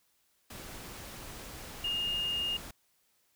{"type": "tone in noise", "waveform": "sine", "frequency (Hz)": 2836, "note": "F7", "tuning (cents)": 26, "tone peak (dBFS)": -30, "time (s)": [1.84, 2.57], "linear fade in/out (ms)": 5, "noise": "pink", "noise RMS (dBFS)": -45, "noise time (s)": [0.5, 2.71], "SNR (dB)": 12, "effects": ["white hiss -72 dBFS RMS until 3.35 s"]}